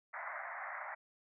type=band-pass noise; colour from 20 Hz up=white; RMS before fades=-44 dBFS; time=0.13-0.95 s; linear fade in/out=10 ms; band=590 to 2100 Hz; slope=96 dB/octave; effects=none